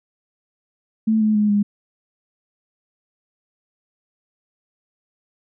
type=tone with pitch steps; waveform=sine; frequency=220 / 214.9 / 209.8 / 204.9 Hz; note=A3 / A3 / G#3 / G#3; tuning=0 / -41 / +18 / -23 cents; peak=-14 dBFS; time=1.07-1.63 s; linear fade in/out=10 ms; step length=140 ms; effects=none